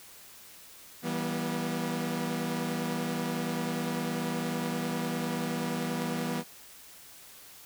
sawtooth tone cluster, 164.7 / 194.1 / 241.9 Hz, E3 / G3 / B3, -1 / -17 / -36 cents, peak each -31 / -33 / -29 dBFS, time 1.02-6.44 s, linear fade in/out 50 ms, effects white hiss -51 dBFS RMS until 7.65 s

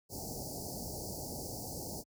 pink band-stop noise, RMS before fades -41 dBFS, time 0.09-2.04 s, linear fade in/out 50 ms, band 860 to 4500 Hz, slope 96 dB/octave, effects high-pass 60 Hz 12 dB/octave

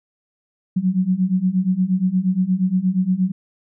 sine beating tone pair, 180.5 / 189 Hz, F#3 / F#3, -43 / +37 cents, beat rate 8.5 Hz, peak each -20 / -18 dBFS, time 0.76-3.32 s, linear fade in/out 10 ms, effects none

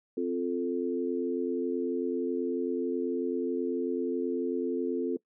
sine chord, F major, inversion second, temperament equal, 261.6 / 349.2 / 440 Hz, C4 / F4 / A4, 0 / 0 / 0 cents, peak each -32 dBFS, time 0.17-5.17 s, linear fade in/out 5 ms, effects noise-tail reverb RT60 0.1 s tail -22 dB re dry

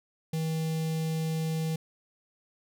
square tone with notch filter, 160 Hz, D#3, 49 cents sharp, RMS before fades -30 dBFS, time 0.33-1.76 s, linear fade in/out 5 ms, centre 1300 Hz, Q 0.72, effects none

